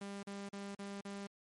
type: tone bursts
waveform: sawtooth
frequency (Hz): 199.6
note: G3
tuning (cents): +32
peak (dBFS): -39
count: 5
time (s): 0.01-1.27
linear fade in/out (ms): 5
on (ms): 220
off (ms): 40
effects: MP3 48 kbps